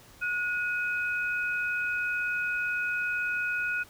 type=tone pair together; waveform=sine; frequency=1452 / 2517 Hz; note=F#6 / D#7; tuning=-33 / +19 cents; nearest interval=minor seventh; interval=952 cents; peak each=-28 / -33 dBFS; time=0.21-3.84 s; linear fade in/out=20 ms; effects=pink hiss -54 dBFS RMS until 3.89 s